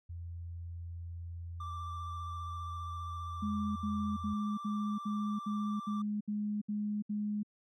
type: tone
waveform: sine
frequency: 85.2 Hz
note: F2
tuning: 42 cents flat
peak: -40 dBFS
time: 0.09-4.34 s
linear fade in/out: 10 ms
type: tone with vibrato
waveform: triangle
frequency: 1174.7 Hz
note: D6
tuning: in tune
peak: -39 dBFS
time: 1.6-6.02 s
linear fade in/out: 5 ms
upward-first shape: square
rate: 15 Hz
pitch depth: 16 cents each way
type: tone bursts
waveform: sine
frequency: 208.8 Hz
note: G#3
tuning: 10 cents sharp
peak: -32 dBFS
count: 10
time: 3.42-7.432 s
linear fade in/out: 10 ms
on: 340 ms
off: 68 ms
effects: none